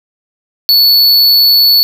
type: tone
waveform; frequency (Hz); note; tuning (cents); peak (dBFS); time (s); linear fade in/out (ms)
square; 4435; C#8; 0; -5; 0.69-1.83; 0
effects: none